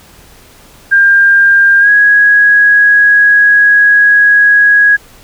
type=tone with pitch glide; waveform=sine; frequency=1600 to 1660.3 Hz; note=G6 to G#6; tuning=+35 to -1 cents; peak=-3 dBFS; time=0.91-4.97 s; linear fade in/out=20 ms; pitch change=+64 cents; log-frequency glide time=1.8-1.89 s; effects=pink hiss -40 dBFS RMS until 5.23 s